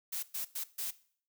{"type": "noise bursts at uneven times", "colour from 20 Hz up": "blue", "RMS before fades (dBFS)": -37, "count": 4, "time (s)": [[0.12, 0.23], [0.34, 0.45], [0.55, 0.64], [0.78, 0.91]], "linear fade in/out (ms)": 10, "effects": ["noise-tail reverb RT60 0.5 s tail -18 dB re dry"]}